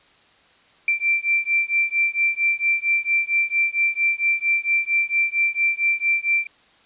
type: beating tone pair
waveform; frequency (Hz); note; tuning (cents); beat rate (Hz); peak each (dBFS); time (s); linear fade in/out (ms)
sine; 2349 / 2353.4; D7 / D7; 0 / +3; 4.4; -21; 0.88-6.47; 2
effects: white hiss -55 dBFS RMS until 6.85 s + resampled to 8000 Hz